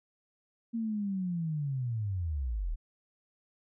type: linear sweep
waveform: sine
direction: down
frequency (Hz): 233.1 to 34.41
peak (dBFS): -30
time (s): 0.73-2.76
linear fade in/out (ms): 20
effects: none